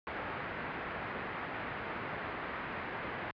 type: low-pass noise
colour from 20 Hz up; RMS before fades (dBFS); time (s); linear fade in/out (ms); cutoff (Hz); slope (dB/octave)
white; -40; 0.07-3.31; 0; 2000; 24
effects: high-pass 60 Hz 12 dB/octave + resampled to 11025 Hz